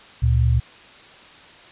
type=tone pair together; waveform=sine; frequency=72.06 / 117.3 Hz; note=D2 / A#2; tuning=-32 / +11 cents; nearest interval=minor sixth; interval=843 cents; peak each=-17 dBFS; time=0.22-0.6 s; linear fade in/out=10 ms; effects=white hiss -45 dBFS RMS until 1.71 s + resampled to 8000 Hz